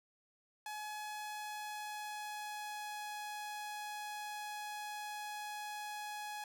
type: tone with pitch glide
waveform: sawtooth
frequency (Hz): 846 to 838.7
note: G#5 to G#5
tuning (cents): +32 to +17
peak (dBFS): -38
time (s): 0.66-6.44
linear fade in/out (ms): 2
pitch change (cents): -15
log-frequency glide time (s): 0.93-3.15
effects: none